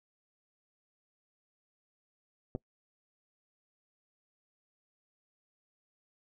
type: clicks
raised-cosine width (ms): 2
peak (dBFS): -22 / -28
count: 2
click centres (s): 2.551 / 2.559
effects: noise-tail reverb RT60 0.1 s tail -23 dB re dry